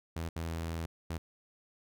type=tone bursts at uneven times; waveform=sawtooth; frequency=82.41 Hz; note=E2; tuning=in tune; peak=-31 dBFS; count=3; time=0.16-0.29 / 0.36-0.86 / 1.1-1.18 s; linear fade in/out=5 ms; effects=none